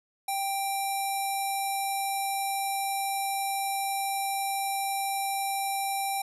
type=tone with low-pass filter; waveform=square; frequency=786 Hz; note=G5; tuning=4 cents sharp; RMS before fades=-30 dBFS; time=0.28-6.22 s; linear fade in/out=5 ms; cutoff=11000 Hz; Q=9.3; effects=none